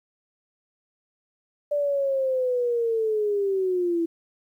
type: linear sweep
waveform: sine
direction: down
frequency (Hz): 587.3 to 329.6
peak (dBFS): -21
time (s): 1.71-4.06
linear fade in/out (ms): 10
effects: 10-bit